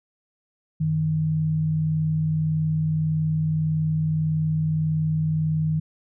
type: tone pair together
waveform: sine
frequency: 94.72 / 156.4 Hz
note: F#2 / D#3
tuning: +41 / +9 cents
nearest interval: major sixth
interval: 868 cents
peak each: -32 / -20 dBFS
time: 0.8-5.8 s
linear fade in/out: 10 ms
effects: none